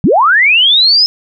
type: linear sweep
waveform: sine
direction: up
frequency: 130 to 5200 Hz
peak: -5 dBFS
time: 0.04-1.06 s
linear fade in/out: 0 ms
effects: none